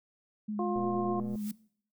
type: tone with vibrato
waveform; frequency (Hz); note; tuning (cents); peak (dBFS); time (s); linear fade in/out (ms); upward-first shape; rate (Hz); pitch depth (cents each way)
sine; 210; G#3; +19; -32; 0.48-1.52; 10; sine; 8.1; 25
type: harmonic tone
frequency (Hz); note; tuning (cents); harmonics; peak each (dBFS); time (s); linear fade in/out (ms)
354.3; F4; +25; 1 / 2 / 3; -32 / -35 / -37; 0.59-1.2; 2
type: click train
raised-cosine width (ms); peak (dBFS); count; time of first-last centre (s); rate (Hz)
2; -30; 73; 0.76-1.355; 121
type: noise with exponential growth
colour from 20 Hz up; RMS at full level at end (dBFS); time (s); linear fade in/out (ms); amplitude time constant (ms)
blue; -43; 1.17-1.51; 1; 73
effects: noise-tail reverb RT60 0.6 s tail -21 dB re dry